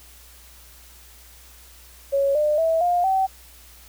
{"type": "tone with pitch steps", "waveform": "sine", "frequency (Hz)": [554.4, 601.1, 651.7, 706.6, 766.1], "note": ["C#5", "D5", "E5", "F5", "G5"], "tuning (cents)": [0, 40, -20, 20, -40], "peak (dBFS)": -17, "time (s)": [2.12, 3.27], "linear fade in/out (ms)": 20, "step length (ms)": 230, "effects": ["added 60 Hz sine -49 dBFS peak until 3.88 s", "white hiss -49 dBFS RMS until 3.88 s"]}